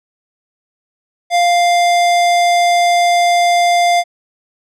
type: tone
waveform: square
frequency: 698.5 Hz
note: F5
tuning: in tune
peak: -10 dBFS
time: 1.3-4.04 s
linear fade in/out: 50 ms
effects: low-pass 8000 Hz 12 dB/octave